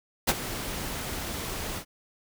pink noise with ADSR envelope, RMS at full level -19 dBFS, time 0.27-1.85 s, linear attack 20 ms, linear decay 36 ms, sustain -15 dB, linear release 84 ms, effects none

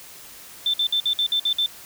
sine tone bursts, 3547 Hz, A7, 13 cents sharp, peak -18 dBFS, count 8, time 0.66-1.661 s, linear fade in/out 2 ms, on 77 ms, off 55 ms, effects white hiss -43 dBFS RMS until 1.85 s

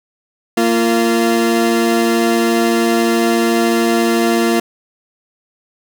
30% pulse tone pair together, 230.8 / 344.7 Hz, A#3 / F4, -17 / -23 cents, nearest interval perfect fifth, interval 694 cents, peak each -12 dBFS, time 0.57-4.6 s, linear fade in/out 5 ms, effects none

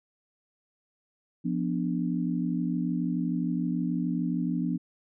sine chord, B diminished, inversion second, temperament equal, 174.61 / 246.9 / 293.7 Hz, F3 / B3 / D4, 0 / 0 / 0 cents, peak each -29 / -30 / -32 dBFS, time 1.44-4.78 s, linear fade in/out 20 ms, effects none

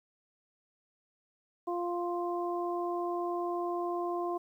harmonic tone, 349.2 Hz, F4, in tune, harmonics 1 / 2 / 3, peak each -33 / -36 / -38 dBFS, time 1.67-4.38 s, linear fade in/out 10 ms, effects 11-bit

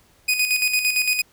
sawtooth tone with tremolo, 2489 Hz, D#7, in tune, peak -13 dBFS, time 0.28-1.22 s, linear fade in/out 10 ms, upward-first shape square, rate 8.8 Hz, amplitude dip 55%, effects pink hiss -57 dBFS RMS until 1.32 s

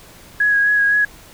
sine tone with vibrato, 1661.2 Hz, G#6, in tune, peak -12 dBFS, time 0.4-1.05 s, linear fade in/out 5 ms, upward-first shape sine, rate 3.9 Hz, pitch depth 20 cents each way, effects pink hiss -43 dBFS RMS until 1.33 s

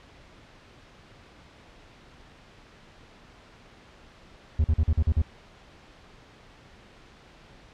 triangle tone bursts, 77.6 Hz, D#2, 4 cents flat, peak -16 dBFS, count 7, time 4.59-5.219 s, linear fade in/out 5 ms, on 53 ms, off 43 ms, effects pink hiss -52 dBFS RMS until 7.73 s + low-pass 4000 Hz 12 dB/octave

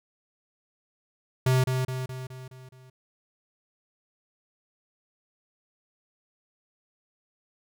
square tone with echo, 129.2 Hz, C3, 21 cents flat, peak -20 dBFS, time 1.46-1.64 s, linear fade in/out 5 ms, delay 210 ms, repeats 6, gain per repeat -5 dB, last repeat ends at 2.9 s, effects none

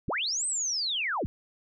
sine linear two-way sweep, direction up then down, 31.35 to 8360 to 31.35 Hz, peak -27 dBFS, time 0.08-1.26 s, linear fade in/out 0 ms, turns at 0.46 s, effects none

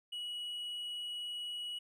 triangle tone, 2921 Hz, F#7, 23 cents flat, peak -37 dBFS, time 0.12-1.79 s, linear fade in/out 10 ms, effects none

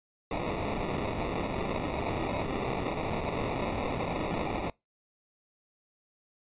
violet noise with sample-and-hold, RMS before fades -32 dBFS, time 0.31-4.7 s, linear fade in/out 2 ms, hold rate 1575 Hz, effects noise-tail reverb RT60 0.2 s tail -24 dB re dry + resampled to 8000 Hz

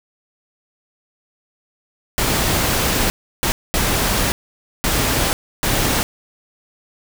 pink noise bursts at uneven times, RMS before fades -18 dBFS, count 5, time 2.18-3.1 / 3.43-3.52 / 3.74-4.32 / 4.84-5.33 / 5.63-6.03 s, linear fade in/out 0 ms, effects none

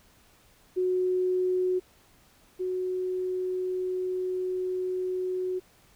sine tone pair in turn, 367.1 / 368.4 Hz, F#4 / F#4, -14 / -7 cents, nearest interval unison, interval 7 cents, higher second, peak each -23 / -27 dBFS, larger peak first, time 0.76-1.8 / 2.59-5.6 s, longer second, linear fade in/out 20 ms, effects pink hiss -60 dBFS RMS until 5.95 s

